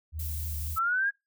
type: tone with vibrato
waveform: sine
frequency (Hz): 77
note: D#2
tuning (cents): -17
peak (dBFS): -32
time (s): 0.12-0.78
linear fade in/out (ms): 50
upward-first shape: triangle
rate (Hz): 3.7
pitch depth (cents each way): 52
type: noise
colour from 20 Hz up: violet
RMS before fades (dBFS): -39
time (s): 0.19-0.79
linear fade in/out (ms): 5
type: linear sweep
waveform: sine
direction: up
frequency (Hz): 1292 to 1658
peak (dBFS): -24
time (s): 0.76-1.11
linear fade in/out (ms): 20
effects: noise-tail reverb RT60 0.2 s tail -25 dB re dry